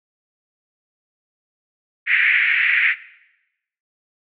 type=band-pass noise; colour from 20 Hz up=pink; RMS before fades=-17 dBFS; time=2.06-2.95 s; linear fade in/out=50 ms; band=1800 to 2400 Hz; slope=48 dB/octave; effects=noise-tail reverb RT60 0.9 s tail -18 dB re dry